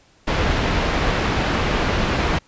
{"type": "low-pass noise", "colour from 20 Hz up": "pink", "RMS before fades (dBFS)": -20, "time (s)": [0.27, 2.39], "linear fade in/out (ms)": 10, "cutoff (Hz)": 3100, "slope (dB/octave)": 12, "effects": ["pink hiss -55 dBFS RMS until 2.47 s", "resampled to 16000 Hz"]}